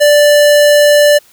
square tone, 587.3 Hz, D5, in tune, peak -5 dBFS, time 0-1.19 s, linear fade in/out 20 ms, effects white hiss -46 dBFS RMS until 1.32 s

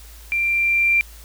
sine tone with level ramp, 2367 Hz, D7, 13 cents sharp, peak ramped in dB -18 to -13 dBFS, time 0.32-1.01 s, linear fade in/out 0 ms, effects added 55 Hz sine -40 dBFS peak until 1.24 s + white hiss -46 dBFS RMS until 1.24 s

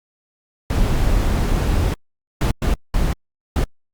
brown noise bursts at uneven times, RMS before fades -17 dBFS, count 5, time 0.7-1.94 / 2.41-2.51 / 2.62-2.74 / 2.94-3.13 / 3.56-3.64 s, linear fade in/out 2 ms, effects Opus 48 kbps

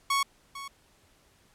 sawtooth tone with echo, 1108.7 Hz, C#6, in tune, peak -20 dBFS, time 0.1-0.23 s, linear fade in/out 5 ms, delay 450 ms, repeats 1, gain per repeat -14 dB, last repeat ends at 0.68 s, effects pink hiss -63 dBFS RMS until 1.54 s + low-pass 12000 Hz 12 dB/octave

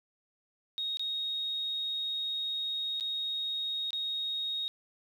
sine tone with dropouts, 3745 Hz, A#7, 7 cents sharp, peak -31 dBFS, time 0.78-4.68 s, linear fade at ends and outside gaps 0 ms, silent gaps 0.971-0.995 / 2.999-3.008 / 3.906-3.931 s, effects 10-bit

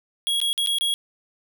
square tone with dropouts, 3313 Hz, G#7, 5 cents flat, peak -21 dBFS, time 0.27-0.94 s, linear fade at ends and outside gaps 0 ms, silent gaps 0.402-0.415 / 0.53-0.578 / 0.662-0.672 / 0.785-0.81 s, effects none

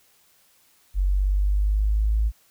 sine linear sweep, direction up, 46.68 to 54.6 Hz, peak -18 dBFS, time 0.94-2.32 s, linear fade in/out 50 ms, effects white hiss -60 dBFS RMS until 2.5 s

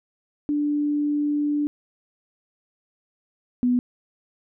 sine tone pair in turn, 293.7 / 246.9 Hz, D4 / B3, 0 / 0 cents, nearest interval minor third, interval 300 cents, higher first, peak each -20 / -17 dBFS, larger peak second, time 0.49-1.67 / 3.63-3.79 s, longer first, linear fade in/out 0 ms, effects none

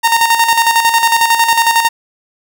sawtooth tone with tremolo, 921 Hz, A#5, 21 cents flat, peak -3 dBFS, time 0.03-1.89 s, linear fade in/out 20 ms, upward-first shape square, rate 11 Hz, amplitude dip 55%, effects none

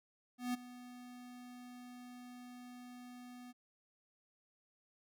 square tone with ADSR envelope, 246.9 Hz, B3, in tune, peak -34 dBFS, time 0.38-3.53 s, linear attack 160 ms, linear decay 15 ms, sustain -17 dB, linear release 27 ms, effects none

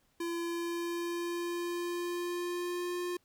square tone with pitch glide, 340 to 354.4 Hz, F4 to F4, -46 to +25 cents, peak -34 dBFS, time 0.2-3.17 s, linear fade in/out 5 ms, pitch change +71 cents, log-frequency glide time 0.4-2.98 s, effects pink hiss -72 dBFS RMS until 3.24 s

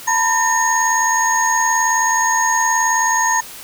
sine tone cluster, 903 / 982 / 1817 / 6570 Hz, A5 / B5 / A#6 / G#8, +45 / -10 / -45 / -20 cents, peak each -19 dBFS, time 0.07-3.41 s, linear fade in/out 10 ms, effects white hiss -35 dBFS RMS until 3.63 s

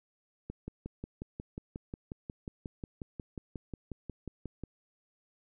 click train, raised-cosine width 3 ms, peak -26 dBFS, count 24, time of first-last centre 0.5-4.637 s, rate 5.56 Hz, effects none

